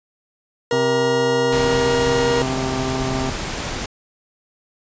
40% pulse tone, 474 Hz, A#4, 29 cents sharp, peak -16 dBFS, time 0.71-2.42 s, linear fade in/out 2 ms
harmonic tone, 130.81 Hz, C3, in tune, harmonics 1 / 2 / 3 / 5 / 6 / 7 / 8 / 9, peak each -27 / -25 / -28 / -31 / -32 / -35 / -41 / -35 dBFS, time 0.72-3.3 s, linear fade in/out 5 ms
pink noise, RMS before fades -26 dBFS, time 1.52-3.86 s, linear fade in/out 5 ms
effects resampled to 16000 Hz

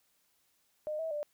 sine tone with pitch steps, 610 / 646 / 592 Hz, D#5 / E5 / D5, -34 / -35 / +14 cents, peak -33 dBFS, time 0.87-1.23 s, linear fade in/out 0 ms, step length 120 ms, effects white hiss -73 dBFS RMS until 1.33 s

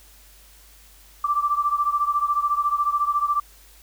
sine beating tone pair, 1168 / 1182 Hz, D6 / D6, -10 / +11 cents, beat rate 14 Hz, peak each -21 / -24 dBFS, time 1.24-3.4 s, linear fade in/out 5 ms, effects added 50 Hz sine -51 dBFS peak until 3.82 s + white hiss -52 dBFS RMS until 3.82 s

